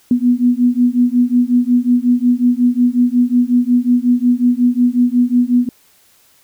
sine beating tone pair, 242.4 / 247.9 Hz, B3 / B3, -32 / +7 cents, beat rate 5.5 Hz, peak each -13 dBFS, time 0.11-5.69 s, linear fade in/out 2 ms, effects white hiss -52 dBFS RMS until 6.43 s

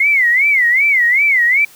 sine tone with vibrato, 2093 Hz, C7, in tune, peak -9 dBFS, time 0-1.65 s, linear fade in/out 5 ms, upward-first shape sine, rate 2.6 Hz, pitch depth 190 cents each way, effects white hiss -43 dBFS RMS until 1.75 s

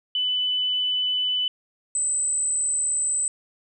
sine tone pair in turn, 2997 / 8061 Hz, F#7 / B8, +22 / +34 cents, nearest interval octave + perfect fourth, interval 1712 cents, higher second, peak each -21 dBFS, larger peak neither, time 0.15-1.48 / 1.95-3.28 s, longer neither, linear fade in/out 2 ms, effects none

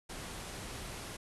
pink low-pass noise, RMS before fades -44 dBFS, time 0.09-1.17 s, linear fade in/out 10 ms, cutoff 12000 Hz, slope 96 dB/octave, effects none

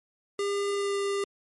square tone with pitch glide, 402.4 to 399.2 Hz, G4 to G4, +45 to +32 cents, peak -27 dBFS, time 0.39-1.24 s, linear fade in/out 2 ms, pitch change -13 cents, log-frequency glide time 0.73-0.98 s, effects MP3 48 kbps

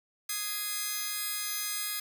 5% pulse chord, Ab major, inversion second, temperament just, 1245.9 / 1661.2 / 2077 Hz, Eb6 / Ab6 / C7, +2 / 0 / -13 cents, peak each -26 dBFS, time 0.29-2 s, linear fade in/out 5 ms, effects none

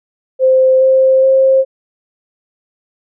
sine tone with pitch steps, 521 / 526.1 / 531.3 Hz, C5 / C5 / C5, -7 / +9 / +26 cents, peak -6 dBFS, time 0.39-1.65 s, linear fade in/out 50 ms, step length 420 ms, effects none

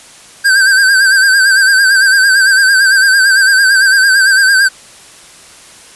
square tone with vibrato, 1568 Hz, G6, in tune, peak -6 dBFS, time 0.44-4.69 s, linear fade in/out 20 ms, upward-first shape sine, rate 8.9 Hz, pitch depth 61 cents each way, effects white hiss -37 dBFS RMS until 5.95 s + resampled to 24000 Hz

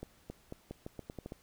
accelerating click train, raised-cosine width 2 ms, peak -28 dBFS, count 10, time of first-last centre 0.03-1.321 s, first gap 270 ms, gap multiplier 0.83, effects pink hiss -65 dBFS RMS until 1.42 s

